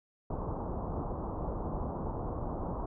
pink low-pass noise, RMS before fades -36 dBFS, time 0.3-2.86 s, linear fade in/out 5 ms, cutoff 1100 Hz, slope 48 dB/octave, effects none

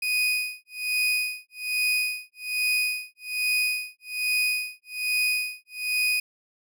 35% pulse tone with tremolo, 2489 Hz, D#7, in tune, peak -19 dBFS, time 0.02-6.2 s, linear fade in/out 5 ms, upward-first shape sine, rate 1.2 Hz, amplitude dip 100%, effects none

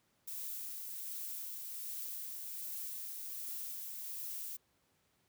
violet noise with tremolo, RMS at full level -42 dBFS, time 0.27-4.57 s, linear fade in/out 10 ms, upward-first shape triangle, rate 1.3 Hz, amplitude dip 30%, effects pink hiss -75 dBFS RMS until 5.28 s + high-pass 80 Hz 12 dB/octave

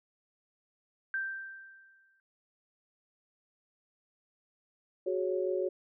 sine tone with exponential decay, 1568 Hz, G6, in tune, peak -29 dBFS, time 1.14-2.2 s, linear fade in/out 1 ms, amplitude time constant 230 ms
sine chord, F# suspended second, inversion none, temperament just, 370 / 416.2 / 555 Hz, F#4 / G#4 / C#5, 0 / +4 / +2 cents, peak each -31 / -36 / -34 dBFS, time 5.06-5.69 s, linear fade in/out 10 ms
effects none

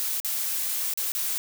blue noise with dropouts, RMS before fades -28 dBFS, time 0-1.38 s, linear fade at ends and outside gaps 0 ms, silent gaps 0.201-0.247 / 0.937-0.975 / 1.12-1.15 s, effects none

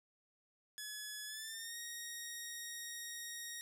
10% pulse tone with pitch glide, 1700 to 1875.4 Hz, G#6 to A#6, +40 to +10 cents, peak -35 dBFS, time 0.78-3.61 s, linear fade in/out 0 ms, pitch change +170 cents, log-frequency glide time 1.26-1.77 s, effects none

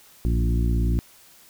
harmonic tone with a mistuned harmonic, 58.27 Hz, A#1, in tune, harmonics 1 / 2 / 3 / 4 / 5 / 6, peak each -20 / -26 / -30 / -32 / -34 / -36 dBFS, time 0.25-0.99 s, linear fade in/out 0 ms, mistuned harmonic 2, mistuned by -37 cents, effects white hiss -52 dBFS RMS until 1.49 s

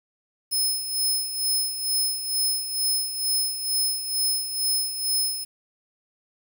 15% pulse tone with tremolo, 5190 Hz, E8, 28 cents flat, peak -15 dBFS, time 0.51-5.45 s, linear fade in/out 20 ms, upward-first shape sine, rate 2.2 Hz, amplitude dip 65%, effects 8-bit

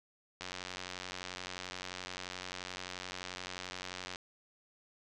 click train, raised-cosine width 0.2 ms, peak -23 dBFS, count 344, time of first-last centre 0.41-4.159 s, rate 91.5 Hz, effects resampled to 22050 Hz

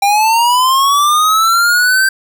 square linear sweep, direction up, 791 to 1569 Hz, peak -9 dBFS, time 0.02-2.09 s, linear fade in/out 5 ms, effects none

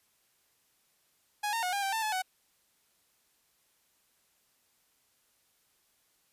sawtooth tone with pitch steps, 832 / 915 / 727 / 803 / 781 / 892 / 860 / 747 Hz, G#5 / A#5 / F#5 / G5 / G5 / A5 / A5 / F#5, +3 / -32 / -31 / +41 / -7 / +23 / -40 / +16 cents, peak -26 dBFS, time 1.43-2.222 s, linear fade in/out 10 ms, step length 99 ms, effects white hiss -71 dBFS RMS until 6.32 s + resampled to 32000 Hz

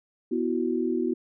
sine chord, B suspended fourth, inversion none, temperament equal, 246.9 / 329.6 / 370 Hz, B3 / E4 / F#4, 0 / 0 / 0 cents, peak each -28 dBFS, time 0.31-1.14 s, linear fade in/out 10 ms, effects none

